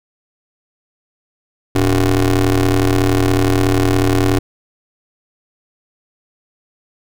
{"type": "ring-modulated tone", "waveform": "25% pulse", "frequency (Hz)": 90.8, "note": "F#2", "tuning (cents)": -32, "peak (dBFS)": -5, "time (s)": [1.75, 4.39], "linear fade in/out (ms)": 5, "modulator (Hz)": 200, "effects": []}